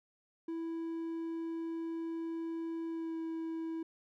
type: tone with pitch glide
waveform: triangle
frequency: 329.6 to 326 Hz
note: E4 to E4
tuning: 0 to -19 cents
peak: -34 dBFS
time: 0.48-3.83 s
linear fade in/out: 5 ms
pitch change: -19 cents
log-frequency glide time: 2.88-3.17 s
effects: none